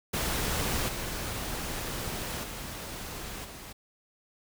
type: noise with level steps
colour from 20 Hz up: pink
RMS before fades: -30 / -35 / -39 / -44 dBFS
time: 0.13-3.73 s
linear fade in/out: 10 ms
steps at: 0.88 / 2.43 / 3.44 s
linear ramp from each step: 10 ms
effects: none